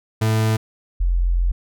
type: tone pair in turn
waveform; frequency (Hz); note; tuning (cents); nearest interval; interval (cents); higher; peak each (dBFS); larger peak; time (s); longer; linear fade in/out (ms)
40% pulse / sine; 110 / 43.65; A2 / F1; 0 / 0; octave + major third; 1600; first; -15; neither; 0.21-0.57 / 1-1.52; second; 10
effects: none